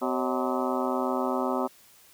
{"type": "harmonic tone with a mistuned harmonic", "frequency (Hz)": 127.5, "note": "C3", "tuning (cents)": -44, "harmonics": [2, 3, 4, 5, 6, 7, 8, 9, 10], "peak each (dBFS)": [-30, -32, -33, -34, -35, -35, -36, -37, -37], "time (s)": [0.01, 1.68], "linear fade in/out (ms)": 20, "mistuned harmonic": 4, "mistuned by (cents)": 130, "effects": ["white hiss -56 dBFS RMS until 2.13 s"]}